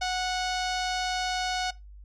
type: tone with low-pass filter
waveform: sawtooth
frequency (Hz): 736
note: F#5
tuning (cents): -9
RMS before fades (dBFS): -29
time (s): 0.01-1.71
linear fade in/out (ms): 10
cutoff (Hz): 5200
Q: 2
effects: noise-tail reverb RT60 0.2 s tail -19 dB re dry + added 50 Hz sine -44 dBFS peak until 2.04 s